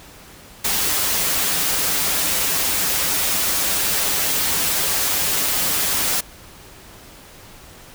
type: noise with comb filter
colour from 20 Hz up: white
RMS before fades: -20 dBFS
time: 0.64-6.21 s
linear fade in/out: 10 ms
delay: 8.4 ms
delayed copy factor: -0.55
effects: pink hiss -43 dBFS RMS until 7.94 s